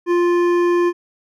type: tone with hard clipping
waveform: triangle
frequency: 349.2 Hz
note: F4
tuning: in tune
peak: -15 dBFS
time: 0.06-0.93 s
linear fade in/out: 50 ms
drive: 15 dB
effects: none